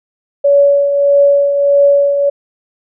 sine tone with tremolo, 566 Hz, C#5, 36 cents sharp, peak -4 dBFS, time 0.44-2.3 s, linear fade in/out 10 ms, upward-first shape triangle, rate 1.6 Hz, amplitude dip 55%, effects none

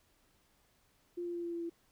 sine tone with pitch steps, 349.2 / 346.8 / 344.4 / 342 / 339.7 / 337.3 Hz, F4 / F4 / F4 / F4 / F4 / E4, 0 / -12 / -24 / -36 / -48 / +40 cents, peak -36 dBFS, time 1.17-1.698 s, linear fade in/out 10 ms, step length 88 ms, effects pink hiss -71 dBFS RMS until 1.91 s

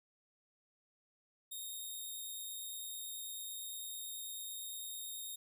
10% pulse tone, 3709 Hz, A#7, 9 cents flat, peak -35 dBFS, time 1.51-5.36 s, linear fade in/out 10 ms, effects none

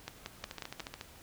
two click trains, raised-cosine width 0.2 ms, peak -23 / -21 dBFS, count 9 / 5, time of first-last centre 0.44-1.011 / 0.08-0.803 s, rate 14 / 5.53 Hz, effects pink hiss -55 dBFS RMS until 1.22 s

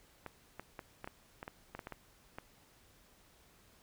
clicks, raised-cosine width 0.5 ms, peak -28 dBFS, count 12, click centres 0.263 / 0.596 / 0.792 / 1.044 / 1.075 / 1.429 / 1.479 / 1.75 / 1.792 / 1.871 / 1.923 / 2.385 s, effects pink hiss -65 dBFS RMS until 3.82 s

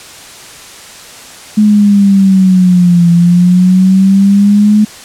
sine exponential two-way sweep, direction down then up, 213.4 to 170.4 to 213.4 Hz, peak -3 dBFS, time 1.57-4.85 s, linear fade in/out 10 ms, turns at 3.1 s, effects white hiss -31 dBFS RMS until 5.04 s + low-pass 9000 Hz 12 dB/octave

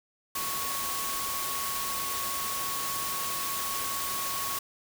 sine tone in noise, 1108 Hz, C#6, 1 cent flat, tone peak -35 dBFS, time 0.35-4.59 s, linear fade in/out 5 ms, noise white, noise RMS -33 dBFS, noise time 0.35-4.59 s, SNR -5 dB, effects none

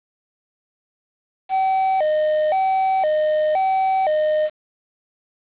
triangle tone with vibrato, 685 Hz, F5, 34 cents flat, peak -14 dBFS, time 1.49-4.5 s, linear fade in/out 50 ms, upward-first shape square, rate 0.97 Hz, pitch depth 190 cents each way, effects resampled to 8000 Hz + 7-bit

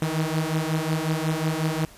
sawtooth beating tone pair, 155.56 / 161.06 Hz, D#3 / E3, 0 / -40 cents, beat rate 5.5 Hz, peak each -22 dBFS, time 0.02-1.85 s, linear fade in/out 2 ms, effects pink hiss -49 dBFS RMS until 1.97 s + resampled to 32000 Hz

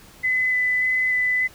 sine tone with vibrato, 2010 Hz, B6, 30 cents sharp, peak -18 dBFS, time 0.23-1.48 s, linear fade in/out 20 ms, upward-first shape square, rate 1.7 Hz, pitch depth 8 cents each way, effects pink hiss -48 dBFS RMS until 1.54 s

